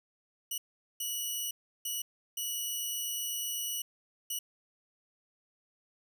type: tone bursts at uneven times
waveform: 10% pulse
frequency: 2936 Hz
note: F#7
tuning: 14 cents flat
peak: -25 dBFS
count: 5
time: 0.51-0.58 / 1-1.51 / 1.85-2.02 / 2.37-3.82 / 4.3-4.39 s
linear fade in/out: 5 ms
effects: none